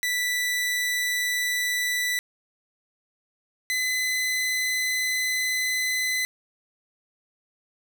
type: tone pair in turn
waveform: sawtooth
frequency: 1975.5 / 2019 Hz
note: B6 / B6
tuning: 0 / +38 cents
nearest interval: unison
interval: 38 cents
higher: second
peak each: -20 dBFS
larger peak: neither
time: 0.03-2.19 / 3.7-6.25 s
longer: second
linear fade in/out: 0 ms
effects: none